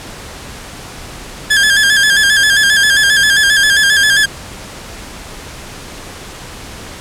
sawtooth tone with vibrato, 1661.2 Hz, G#6, in tune, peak -4 dBFS, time 1.5-4.26 s, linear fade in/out 10 ms, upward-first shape square, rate 7.5 Hz, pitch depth 58 cents each way, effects pink hiss -30 dBFS RMS until 7 s + low-pass 10000 Hz 12 dB/octave

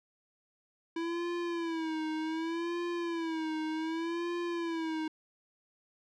square tone with vibrato, 329.3 Hz, E4, 2 cents flat, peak -33 dBFS, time 0.96-5.08 s, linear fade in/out 5 ms, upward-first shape sine, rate 0.66 Hz, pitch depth 89 cents each way, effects low-pass 4000 Hz 12 dB/octave

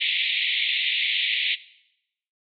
white band-pass noise, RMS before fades -24 dBFS, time 0-1.56 s, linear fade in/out 20 ms, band 2000 to 3800 Hz, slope 96 dB/octave, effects noise-tail reverb RT60 0.8 s tail -18 dB re dry + MP3 32 kbps

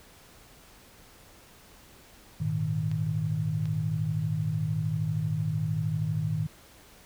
sine chord, Ab suspended second, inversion none, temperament just, 103.83 / 116.8 / 155.74 Hz, Ab2 / Bb2 / Eb3, 0 / +4 / +2 cents, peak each -32 / -33 / -28 dBFS, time 2.4-6.47 s, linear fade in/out 10 ms
clicks, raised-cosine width 0.2 ms, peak -29 dBFS, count 2, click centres 2.915 / 3.656 s
effects pink hiss -54 dBFS RMS until 7.05 s

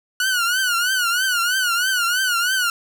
sawtooth tone with vibrato, 1459 Hz, F#6, 25 cents flat, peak -14 dBFS, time 0.2-2.7 s, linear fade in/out 2 ms, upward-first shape triangle, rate 3.1 Hz, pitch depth 130 cents each way, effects none

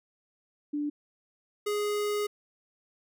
sine / square tone pair in turn, 293.7 / 415.4 Hz, D4 / G#4, 0 / 0 cents, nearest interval tritone, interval 600 cents, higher second, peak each -28 dBFS, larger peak neither, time 0.73-0.9 / 1.66-2.27 s, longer second, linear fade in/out 10 ms, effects none

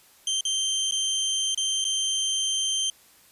25% pulse tone with dropouts, 3136 Hz, G7, in tune, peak -20 dBFS, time 0.27-2.9 s, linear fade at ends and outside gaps 2 ms, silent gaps 0.409-0.451 / 0.911-0.921 / 1.547-1.575 / 1.843-1.85 s, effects white hiss -56 dBFS RMS until 3.31 s + resampled to 32000 Hz

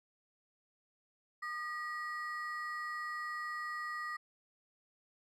triangle ring-modulated tone, 1568 Hz, G6, in tune, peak -33 dBFS, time 1.42-4.17 s, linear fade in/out 10 ms, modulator 349 Hz, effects none

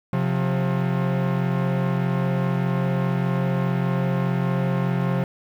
45% pulse tone pair together, 133.1 / 178.04 Hz, C3 / F3, +30 / +34 cents, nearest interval perfect fourth, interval 504 cents, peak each -23 dBFS, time 0.13-5.24 s, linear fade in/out 2 ms, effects low-pass 2000 Hz 12 dB/octave + 8-bit

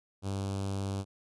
sawtooth tone with notch filter, 98 Hz, G2, in tune, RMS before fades -34 dBFS, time 0.22-1.05 s, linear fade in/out 50 ms, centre 1900 Hz, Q 1, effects resampled to 24000 Hz

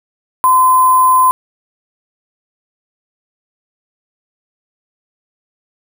sine tone with sample-and-hold, 1026 Hz, C6, 34 cents flat, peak -6 dBFS, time 0.44-1.31 s, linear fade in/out 0 ms, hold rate 11025 Hz, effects none

